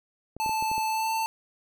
clicks, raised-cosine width 2 ms, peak -26 dBFS, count 6, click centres 0.366 / 0.462 / 0.494 / 0.625 / 0.715 / 0.78 s
square tone with pitch glide, 877 to 891.3 Hz, A5 to A5, -6 to +22 cents, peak -26 dBFS, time 0.4-1.26 s, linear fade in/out 0 ms, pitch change +28 cents, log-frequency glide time 0.9-1.13 s
effects none

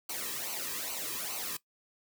white noise with flanger, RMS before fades -37 dBFS, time 0.09-1.57 s, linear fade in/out 5 ms, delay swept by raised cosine 0.57 to 1.42 ms, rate 2.4 Hz, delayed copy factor -0.75, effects noise-tail reverb RT60 0.1 s tail -18 dB re dry

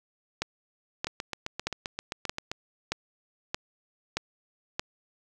two click trains, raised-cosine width 0.2 ms, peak -11 / -15 dBFS, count 8 / 12, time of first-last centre 0.42-4.795 / 1.07-2.515 s, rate 1.6 / 7.61 Hz, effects none

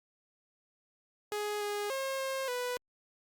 sawtooth tone with pitch steps, 417.2 / 412.6 / 537 / 534 / 493.8 Hz, G#4 / G#4 / C5 / C5 / B4, +8 / -11 / +45 / +35 / 0 cents, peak -29 dBFS, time 1.32-2.77 s, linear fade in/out 0 ms, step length 290 ms, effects Opus 48 kbps

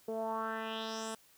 10% pulse tone with low-pass filter sweep, 222.1 Hz, A3, 16 cents sharp, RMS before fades -38 dBFS, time 0.08-1.15 s, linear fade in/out 5 ms, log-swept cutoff 480 to 9600 Hz, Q 3.4, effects white hiss -64 dBFS RMS until 1.37 s

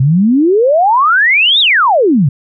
sine exponential two-way sweep, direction up then down, 125.4 to 3865 to 125.4 Hz, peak -6 dBFS, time 0-2.29 s, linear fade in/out 5 ms, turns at 1.6 s, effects none

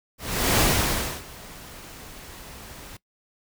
pink noise with ADSR envelope, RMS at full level -19 dBFS, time 0.18-2.97 s, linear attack 410 ms, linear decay 630 ms, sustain -23 dB, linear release 5 ms, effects noise-tail reverb RT60 0.1 s tail -20 dB re dry

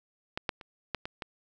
clicks, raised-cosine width 0.3 ms, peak -16 / -12 / -29 / -14 / -20 / -20 dBFS, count 6, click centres 0.375 / 0.492 / 0.612 / 0.947 / 1.055 / 1.222 s, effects none

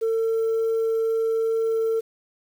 sine tone, 450.2 Hz, A4, 40 cents sharp, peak -18 dBFS, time 0.01-2.01 s, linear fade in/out 20 ms, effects tanh soft clip ceiling -18 dBFS + 8-bit

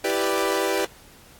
sawtooth chord, E minor seventh, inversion none, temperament equal, 329.6 / 392 / 493.9 / 587.3 Hz, E4 / G4 / B4 / D5, 0 / 0 / 0 / 0 cents, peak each -25 / -21 / -23 / -24 dBFS, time 0.04-0.85 s, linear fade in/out 5 ms, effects pink hiss -50 dBFS RMS until 1.39 s + AAC 64 kbps

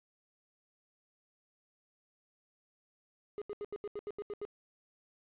triangle tone bursts, 413.1 Hz, G#4, 9 cents flat, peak -35 dBFS, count 10, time 3.38-4.451 s, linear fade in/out 0 ms, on 36 ms, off 79 ms, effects resampled to 8000 Hz + 11-bit

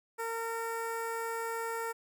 15% pulse tone with notch filter, 457.2 Hz, A#4, 34 cents flat, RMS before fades -36 dBFS, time 0.18-1.93 s, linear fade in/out 20 ms, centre 4100 Hz, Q 0.91, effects none

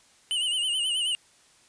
square tone with vibrato, 2945 Hz, F#7, 9 cents flat, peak -25 dBFS, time 0.31-1.15 s, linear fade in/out 0 ms, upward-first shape sine, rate 9.3 Hz, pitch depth 81 cents each way, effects white hiss -59 dBFS RMS until 1.68 s + resampled to 22050 Hz

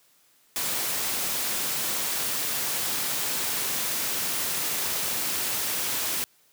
white noise, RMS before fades -28 dBFS, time 0.56-6.24 s, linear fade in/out 0 ms, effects white hiss -62 dBFS RMS until 6.52 s + high-pass 100 Hz 12 dB/octave

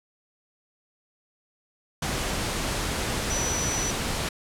sine tone in noise, 5920 Hz, F#8, in tune, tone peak -28 dBFS, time 3.3-3.91 s, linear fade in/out 5 ms, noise pink, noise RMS -28 dBFS, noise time 2.02-4.29 s, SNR -3 dB, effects low-pass 10000 Hz 12 dB/octave

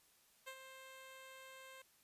10% pulse tone with ADSR envelope, 527 Hz, C5, 12 cents sharp, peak -38 dBFS, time 0.46-1.82 s, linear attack 19 ms, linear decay 69 ms, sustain -8 dB, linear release 4 ms, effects white hiss -71 dBFS RMS until 2.03 s + resampled to 32000 Hz

